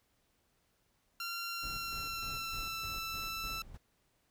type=tone with pitch glide; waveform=15% pulse; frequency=1377 to 1328.6 Hz; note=F6 to E6; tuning=-25 to +13 cents; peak=-31 dBFS; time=1.2-3.62 s; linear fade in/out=2 ms; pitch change=-62 cents; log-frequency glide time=1.52-2.87 s
type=noise with tremolo; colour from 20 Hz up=brown; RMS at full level=-46 dBFS; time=1.62-3.78 s; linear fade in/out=20 ms; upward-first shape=square; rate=3.3 Hz; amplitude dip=60%
effects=pink hiss -75 dBFS RMS until 4.3 s